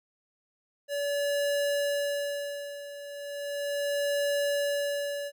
square tone with tremolo, 572 Hz, D5, 46 cents flat, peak -26 dBFS, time 0.88-5.32 s, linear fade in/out 50 ms, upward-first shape sine, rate 0.36 Hz, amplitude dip 80%, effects none

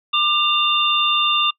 sine tone cluster, 1192 / 2781 / 3589 Hz, D6 / F7 / A7, +25 / -8 / +34 cents, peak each -19 dBFS, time 0.13-1.51 s, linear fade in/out 10 ms, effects noise-tail reverb RT60 0.1 s tail -26 dB re dry

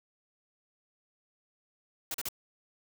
white noise bursts, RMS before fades -35 dBFS, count 3, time 2.11-2.287 s, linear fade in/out 2 ms, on 33 ms, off 39 ms, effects none

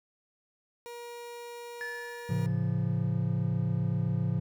30% pulse tone, 475.9 Hz, A#4, 36 cents sharp, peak -38 dBFS, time 0.86-2.46 s, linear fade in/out 0 ms
triangle tone with exponential decay, 1735 Hz, A6, 25 cents flat, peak -32 dBFS, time 1.81-3.15 s, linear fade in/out 0 ms, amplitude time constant 290 ms
triangle chord, A augmented, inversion none, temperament just, 110 / 137.5 / 171.88 Hz, A2 / C#3 / E#3, 0 / -14 / -27 cents, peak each -29 dBFS, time 2.29-4.4 s, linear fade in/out 10 ms
effects none

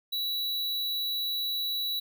square tone, 3927 Hz, B7, 11 cents flat, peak -29 dBFS, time 0.12-2 s, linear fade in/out 10 ms, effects none

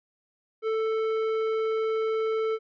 sine tone with tanh clipping, 441.8 Hz, A4, 7 cents sharp, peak -26 dBFS, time 0.62-2.59 s, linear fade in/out 50 ms, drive 12 dB, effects none

